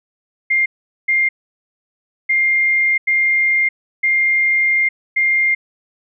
sine tone bursts at uneven times, 2112 Hz, C7, 16 cents sharp, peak -12 dBFS, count 6, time 0.5-0.66 / 1.08-1.29 / 2.29-2.98 / 3.07-3.69 / 4.03-4.89 / 5.16-5.55 s, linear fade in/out 10 ms, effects none

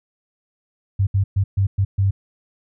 sine tone bursts at uneven times, 98 Hz, G2, in tune, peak -14 dBFS, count 6, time 0.99-1.07 / 1.14-1.24 / 1.36-1.44 / 1.57-1.67 / 1.78-1.85 / 1.98-2.11 s, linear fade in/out 10 ms, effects none

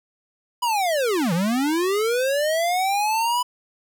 square linear two-way sweep, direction down then up, 996 to 159.3 to 996 Hz, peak -20 dBFS, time 0.62-3.43 s, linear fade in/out 10 ms, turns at 1.33 s, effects none

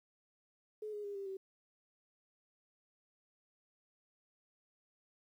sine tone with pitch steps, 426.8 / 415.8 / 405.2 / 394.8 / 384.7 Hz, G#4 / G#4 / G#4 / G4 / G4, +47 / +2 / -43 / +12 / -33 cents, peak -40 dBFS, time 0.82-1.37 s, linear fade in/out 5 ms, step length 110 ms, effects 12-bit

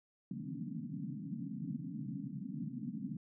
white band-pass noise, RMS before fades -42 dBFS, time 0.31-3.17 s, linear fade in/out 5 ms, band 130 to 280 Hz, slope 96 dB/octave, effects none

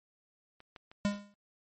clicks, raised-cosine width 0.3 ms, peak -37 / -31 / -36 dBFS, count 3, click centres 0.604 / 0.762 / 0.915 s
square tone with exponential decay, 203.7 Hz, G#3, 33 cents flat, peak -25 dBFS, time 1.05-1.34 s, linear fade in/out 0 ms, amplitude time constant 61 ms
effects MP3 32 kbps

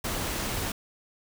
pink noise, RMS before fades -31 dBFS, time 0.04-0.72 s, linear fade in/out 5 ms, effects none

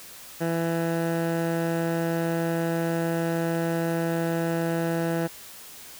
15% pulse tone with low-pass filter, 166.4 Hz, E3, 17 cents sharp, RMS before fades -26 dBFS, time 0.4-5.28 s, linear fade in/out 20 ms, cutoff 1700 Hz, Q 0.82, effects white hiss -44 dBFS RMS until 5.99 s

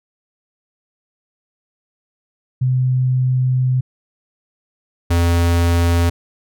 sine / square tone pair in turn, 128.1 / 85.5 Hz, C3 / F2, -36 / -36 cents, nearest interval perfect fifth, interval 700 cents, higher first, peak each -13 dBFS, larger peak neither, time 2.61-3.81 / 5.1-6.1 s, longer first, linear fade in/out 10 ms, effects none

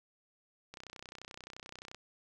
click train, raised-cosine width 0.2 ms, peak -29 dBFS, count 39, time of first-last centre 0.74-1.946 s, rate 31.5 Hz, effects none

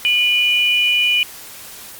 sine tone pair together, 2446 / 2960 Hz, D#7 / F#7, -30 / 0 cents, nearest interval minor third, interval 330 cents, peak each -15 / -16 dBFS, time 0.05-1.23 s, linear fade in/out 0 ms, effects white hiss -36 dBFS RMS until 1.99 s + Opus 48 kbps

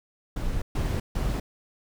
brown noise bursts at uneven times, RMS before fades -27 dBFS, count 3, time 0.36-0.62 / 0.75-1 / 1.15-1.4 s, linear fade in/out 5 ms, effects none

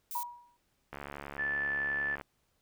violet noise, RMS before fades -40 dBFS, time 0.11-0.23 s, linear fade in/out 0 ms
sine tone with exponential decay, 962 Hz, B5, 46 cents flat, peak -30 dBFS, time 0.15-0.57 s, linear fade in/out 5 ms, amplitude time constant 91 ms
click train, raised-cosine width 0.5 ms, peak -26 dBFS, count 92, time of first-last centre 0.93-2.212 s, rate 71 Hz
sine tone, 1750 Hz, A6, 10 cents flat, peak -30 dBFS, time 1.38-2.16 s, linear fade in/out 20 ms
effects pink hiss -75 dBFS RMS until 2.61 s

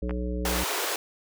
harmonic tone, 61 Hz, B1, 21 cents flat, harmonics 1 / 3 / 5 / 7 / 9, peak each -29 / -34 / -36 / -37 / -39 dBFS, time 0.02-0.64 s, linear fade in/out 5 ms
clicks, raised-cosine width 0.5 ms, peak -21 dBFS, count 2, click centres 0.095 / 0.109 s
pink high-pass noise, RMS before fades -29 dBFS, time 0.45-0.96 s, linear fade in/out 2 ms, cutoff 350 Hz, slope 48 dB/octave
effects none

